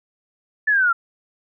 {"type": "linear sweep", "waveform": "sine", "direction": "down", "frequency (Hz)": [1760, 1343], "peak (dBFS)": -14, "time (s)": [0.67, 0.93], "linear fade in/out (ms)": 10, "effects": []}